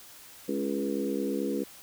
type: harmonic tone with a mistuned harmonic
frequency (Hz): 69.3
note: C#2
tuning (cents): 0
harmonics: 3 / 4 / 5 / 6 / 7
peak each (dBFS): -34 / -32 / -35 / -35 / -35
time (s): 0.48-1.64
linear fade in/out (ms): 10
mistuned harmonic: 5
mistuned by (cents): -22
effects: white hiss -50 dBFS RMS until 1.82 s